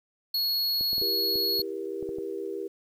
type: tone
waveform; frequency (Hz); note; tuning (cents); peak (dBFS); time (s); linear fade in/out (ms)
square; 4336; C#8; -39; -25; 0.34-1.62; 5
type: clicks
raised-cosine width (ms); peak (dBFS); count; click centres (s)
2; -28; 9; 0.81 / 0.931 / 0.981 / 1.016 / 1.357 / 1.595 / 2.027 / 2.091 / 2.185
type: chord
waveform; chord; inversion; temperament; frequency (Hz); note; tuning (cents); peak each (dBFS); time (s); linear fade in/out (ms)
sine; E diminished; none; just; 329.6 / 395.6 / 474.7; E4 / G4 / Bb4; 0 / +16 / +31; -38 / -33 / -37; 1.01-2.68; 10
effects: 10-bit